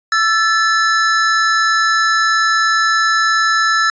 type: tone pair together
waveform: square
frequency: 1330.5 / 1740 Hz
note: E6 / A6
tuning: +16 / -20 cents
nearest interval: perfect fourth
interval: 464 cents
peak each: -15 dBFS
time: 0.12-3.9 s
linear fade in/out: 2 ms
effects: resampled to 16000 Hz